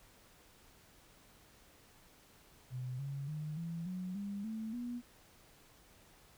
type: tone with pitch steps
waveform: sine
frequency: 126.7 / 138.97 / 152.42 / 167.18 / 183.37 / 201.1 / 220.6 / 242 Hz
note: B2 / C#3 / D#3 / E3 / F#3 / G3 / A3 / B3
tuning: +45 / +5 / -35 / +25 / -15 / +44 / +5 / -35 cents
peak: -38 dBFS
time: 2.7-5.02 s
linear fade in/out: 50 ms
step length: 290 ms
effects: pink hiss -63 dBFS RMS until 6.37 s